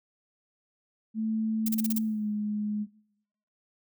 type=tone with pitch glide; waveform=sine; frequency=220 to 209.8 Hz; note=A3 to G#3; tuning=0 to +18 cents; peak=-27 dBFS; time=1.14-2.87 s; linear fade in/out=50 ms; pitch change=-82 cents; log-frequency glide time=2.02-2.28 s
type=noise bursts; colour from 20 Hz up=violet; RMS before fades=-30 dBFS; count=6; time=1.66-1.986 s; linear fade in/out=5 ms; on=26 ms; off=34 ms
effects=noise-tail reverb RT60 0.8 s tail -21 dB re dry